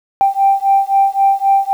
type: beating tone pair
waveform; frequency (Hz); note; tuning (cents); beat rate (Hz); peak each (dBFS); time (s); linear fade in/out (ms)
sine; 784 / 787.8; G5 / G5; 0 / +8; 3.8; -12; 0.21-1.73; 0
effects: tanh soft clip ceiling -2 dBFS + 7-bit